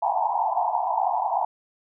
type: band-pass noise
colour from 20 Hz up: pink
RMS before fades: -24 dBFS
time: 0.02-1.45 s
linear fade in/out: 5 ms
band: 690 to 970 Hz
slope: 96 dB/octave
effects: none

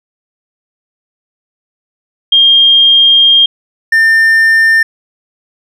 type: tone pair in turn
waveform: sine / triangle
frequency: 3216 / 1800 Hz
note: G7 / A6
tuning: +44 / +39 cents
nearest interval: minor seventh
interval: 1005 cents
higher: first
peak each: -3 dBFS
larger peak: neither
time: 2.32-3.46 / 3.92-4.83 s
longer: first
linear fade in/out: 5 ms
effects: none

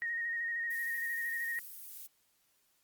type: tone with vibrato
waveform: sine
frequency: 1864.7 Hz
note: A#6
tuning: in tune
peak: -33 dBFS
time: 0.02-1.59 s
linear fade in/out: 0 ms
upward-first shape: square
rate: 13 Hz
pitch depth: 20 cents each way
type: noise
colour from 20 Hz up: violet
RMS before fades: -47 dBFS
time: 0.7-2.07 s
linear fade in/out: 10 ms
effects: white hiss -73 dBFS RMS until 2.83 s + Opus 32 kbps

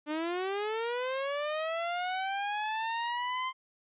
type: linear sweep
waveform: sawtooth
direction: up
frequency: 294.7 to 1046.5 Hz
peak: -27 dBFS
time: 0.06-3.53 s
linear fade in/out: 50 ms
effects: resampled to 8000 Hz

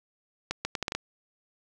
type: accelerating click train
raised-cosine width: 0.2 ms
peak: -12 dBFS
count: 7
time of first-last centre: 0.51-0.95 s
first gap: 140 ms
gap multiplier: 0.73
effects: none

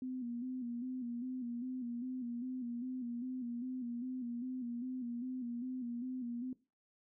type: tone with vibrato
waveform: sine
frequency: 246.9 Hz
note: B3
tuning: in tune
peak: -38 dBFS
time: 0.02-6.53 s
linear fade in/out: 2 ms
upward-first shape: square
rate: 2.5 Hz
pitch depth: 64 cents each way
effects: noise-tail reverb RT60 0.3 s tail -18 dB re dry

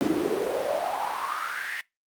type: noise with high-pass filter sweep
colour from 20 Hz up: brown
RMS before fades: -28 dBFS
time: 0.01-1.81 s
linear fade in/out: 0 ms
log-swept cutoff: 280 to 2000 Hz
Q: 6.2
effects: noise-tail reverb RT60 0.2 s tail -23 dB re dry + Opus 48 kbps

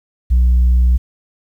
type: tone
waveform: sine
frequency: 61.5 Hz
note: B1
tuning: 7 cents flat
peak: -6 dBFS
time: 0.3-0.98 s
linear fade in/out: 20 ms
effects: tanh soft clip ceiling -7 dBFS + 8-bit

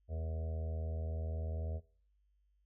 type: harmonic tone with a mistuned harmonic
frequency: 80.5 Hz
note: E2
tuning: 41 cents flat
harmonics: 1 / 2 / 3 / 5 / 6 / 7 / 8 / 9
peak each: -36 / -52 / -55 / -56 / -53 / -54 / -52 / -62 dBFS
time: 0.08-1.81 s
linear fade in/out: 50 ms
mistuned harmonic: 5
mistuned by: +18 cents
effects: noise-tail reverb RT60 0.5 s tail -21 dB re dry + added 50 Hz sine -70 dBFS peak until 2.65 s

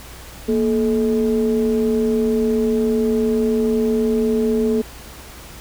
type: ring-modulated tone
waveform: triangle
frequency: 99.2 Hz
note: G2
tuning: 21 cents sharp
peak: -10 dBFS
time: 0.48-4.82 s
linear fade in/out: 10 ms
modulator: 333 Hz
effects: added 60 Hz sine -40 dBFS peak until 5.6 s + pink hiss -39 dBFS RMS until 5.6 s

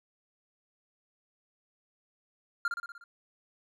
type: tone with echo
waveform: triangle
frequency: 1396.9 Hz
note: F6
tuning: in tune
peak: -24 dBFS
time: 2.65-2.68 s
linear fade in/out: 2 ms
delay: 60 ms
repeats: 6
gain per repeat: -4 dB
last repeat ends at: 3.04 s
effects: none

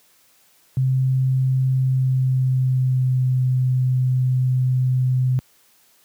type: tone with pitch glide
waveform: sine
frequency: 130.81 to 128.04 Hz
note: C3 to C3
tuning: 0 to -37 cents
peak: -15 dBFS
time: 0.77-5.39 s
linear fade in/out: 0 ms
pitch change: -37 cents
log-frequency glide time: 1.74-3.44 s
effects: white hiss -57 dBFS RMS until 6.04 s + high-pass 80 Hz 12 dB/octave

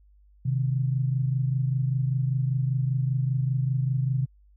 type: tone pair together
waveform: sine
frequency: 128.6 / 153.7 Hz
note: C3 / D#3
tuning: -30 / -21 cents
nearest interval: minor third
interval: 309 cents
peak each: -23 / -29 dBFS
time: 0.45-4.26 s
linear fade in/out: 10 ms
effects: added 50 Hz sine -54 dBFS peak until 4.56 s

